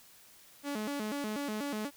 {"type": "tone with vibrato", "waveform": "sawtooth", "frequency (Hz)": 246.9, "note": "B3", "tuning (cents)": 0, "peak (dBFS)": -30, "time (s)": [0.63, 1.91], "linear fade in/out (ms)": 50, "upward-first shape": "square", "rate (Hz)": 4.1, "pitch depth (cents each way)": 250, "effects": ["white hiss -58 dBFS RMS until 1.96 s"]}